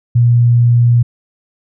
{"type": "tone", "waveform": "sine", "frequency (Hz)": 119.6, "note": "A#2", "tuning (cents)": 45, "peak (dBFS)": -6, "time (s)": [0.15, 1.03], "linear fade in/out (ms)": 10, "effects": []}